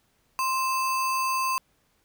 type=tone with sample-and-hold; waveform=sine; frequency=1046.5 Hz; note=C6; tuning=in tune; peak=-23 dBFS; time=0.39-1.58 s; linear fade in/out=0 ms; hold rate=3675 Hz; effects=pink hiss -68 dBFS RMS until 2.04 s